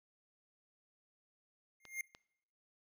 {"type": "tone with exponential growth", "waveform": "square", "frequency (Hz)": 2120, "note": "C7", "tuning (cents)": 22, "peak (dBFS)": -35, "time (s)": [1.8, 2.01], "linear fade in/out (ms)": 2, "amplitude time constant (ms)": 45}
{"type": "clicks", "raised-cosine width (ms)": 0.2, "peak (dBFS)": -35, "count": 2, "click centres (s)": [1.853, 2.149]}
{"effects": ["noise-tail reverb RT60 0.8 s tail -24 dB re dry"]}